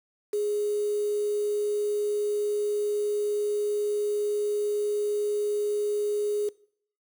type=tone with quantisation; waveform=sine; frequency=415.3 Hz; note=G#4; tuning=in tune; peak=-24 dBFS; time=0.33-6.49 s; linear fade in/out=5 ms; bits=7; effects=noise-tail reverb RT60 0.6 s tail -22 dB re dry